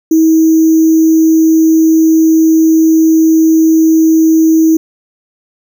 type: tone with sample-and-hold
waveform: sine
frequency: 321.1 Hz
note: E4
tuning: 45 cents flat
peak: -4 dBFS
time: 0.11-4.77 s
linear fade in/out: 5 ms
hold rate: 6300 Hz
effects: none